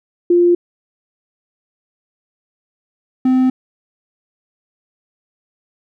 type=tone pair in turn; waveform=sine / triangle; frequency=349.2 / 257.6 Hz; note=F4 / C4; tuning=0 / -27 cents; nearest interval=perfect fourth; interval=527 cents; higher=first; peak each=-8 dBFS; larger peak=neither; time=0.3-0.55 / 3.25-3.5 s; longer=neither; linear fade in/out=5 ms; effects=none